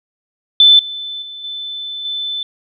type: tone with level steps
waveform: sine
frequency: 3520 Hz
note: A7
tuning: in tune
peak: -4 / -23 / -28 / -23 / -19 dBFS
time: 0.6-2.43 s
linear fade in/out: 2 ms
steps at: 0.79 / 1.22 / 1.44 / 2.05 s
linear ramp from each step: 2 ms
effects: none